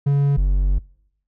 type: tone pair in turn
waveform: triangle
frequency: 141.3 / 47.15 Hz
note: C#3 / F#1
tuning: +34 / +33 cents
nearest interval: octave + perfect fifth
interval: 1901 cents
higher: first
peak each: -12 dBFS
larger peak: neither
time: 0.06-0.37 / 0.37-0.79 s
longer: second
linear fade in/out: 10 ms
effects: noise-tail reverb RT60 0.8 s tail -25 dB re dry